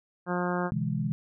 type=harmonic tone; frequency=178 Hz; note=F3; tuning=33 cents sharp; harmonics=1 / 2 / 3 / 4 / 5 / 6 / 7 / 8 / 9; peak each=-30 / -33 / -35 / -36 / -37 / -38 / -38 / -39 / -40 dBFS; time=0.26-0.71 s; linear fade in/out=50 ms
type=chord; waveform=sine; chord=E dominant seventh; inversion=second; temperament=equal with one note detuned; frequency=126.65 / 146.83 / 164.81 / 207.7 Hz; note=B2 / D3 / E3 / G#3; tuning=+44 / 0 / 0 / 0 cents; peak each=-32 / -34 / -31 / -32 dBFS; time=0.72-1.12 s; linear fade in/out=0 ms
effects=none